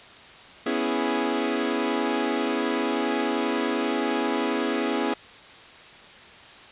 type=chord; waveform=sawtooth; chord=C# minor seventh; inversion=third; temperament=equal; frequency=246.9 / 277.2 / 329.6 / 415.3 Hz; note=B3 / C#4 / E4 / G#4; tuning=0 / 0 / 0 / 0 cents; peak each=-25 dBFS; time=0.66-5.14 s; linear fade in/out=5 ms; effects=white hiss -46 dBFS RMS until 6.71 s + resampled to 8000 Hz